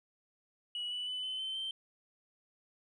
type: tone with pitch steps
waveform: sine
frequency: 2928 / 2965 / 3003 / 3042 / 3081 / 3120 Hz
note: F#7 / F#7 / F#7 / F#7 / G7 / G7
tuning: -19 / +3 / +25 / +47 / -31 / -9 cents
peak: -34 dBFS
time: 0.75-1.71 s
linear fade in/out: 2 ms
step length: 160 ms
effects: tanh soft clip ceiling -33 dBFS